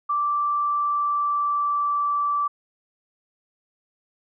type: tone with pitch glide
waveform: sine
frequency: 1170 to 1161.9 Hz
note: D6 to D6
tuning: -7 to -19 cents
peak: -20 dBFS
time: 0.09-2.48 s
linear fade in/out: 10 ms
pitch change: -12 cents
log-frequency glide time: 0.63-2.13 s
effects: none